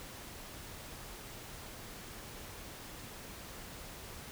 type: silence
effects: pink hiss -48 dBFS RMS until 4.31 s